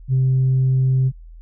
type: tone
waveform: sine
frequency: 130.81 Hz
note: C3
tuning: in tune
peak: -12 dBFS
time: 0.08-1.12 s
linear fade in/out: 50 ms
effects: tanh soft clip ceiling -11 dBFS + added 41 Hz sine -37 dBFS peak until 1.41 s